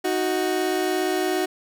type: tone pair together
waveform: 30% pulse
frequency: 312.5 / 369.7 Hz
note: D#4 / F#4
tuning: +8 / -1 cents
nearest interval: minor third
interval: 291 cents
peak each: -24 / -20 dBFS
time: 0.04-1.46 s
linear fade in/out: 10 ms
effects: none